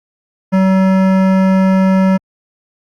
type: tone with hard clipping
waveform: sine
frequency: 189.8 Hz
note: F#3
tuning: 44 cents sharp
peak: -10 dBFS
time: 0.52-2.18 s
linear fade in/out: 20 ms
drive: 16 dB
effects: Opus 48 kbps